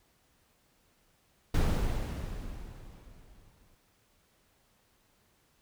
brown noise with exponential decay, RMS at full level -24 dBFS, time 1.54-3.75 s, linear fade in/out 5 ms, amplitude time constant 480 ms, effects pink hiss -69 dBFS RMS until 5.61 s

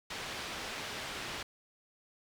white low-pass noise, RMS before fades -41 dBFS, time 0.1-1.43 s, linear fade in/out 5 ms, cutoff 3600 Hz, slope 12 dB/octave, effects none

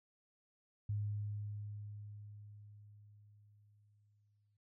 sine tone with exponential decay, 103.83 Hz, G#2, in tune, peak -34 dBFS, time 0.89-4.57 s, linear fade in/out 5 ms, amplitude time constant 800 ms, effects none

